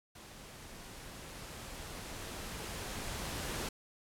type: noise with level ramp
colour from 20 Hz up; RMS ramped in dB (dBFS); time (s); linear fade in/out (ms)
pink; -52 to -38; 0.15-3.69; 5
effects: low-pass 12000 Hz 12 dB/octave